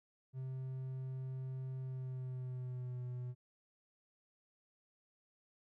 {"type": "tone with pitch glide", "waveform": "triangle", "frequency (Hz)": [130.81, 124.26], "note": ["C3", "B2"], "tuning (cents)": [0, 11], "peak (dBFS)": -38, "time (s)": [0.33, 3.35], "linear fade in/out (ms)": 50, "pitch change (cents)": -89, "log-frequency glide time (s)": [1.8, 3.03], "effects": []}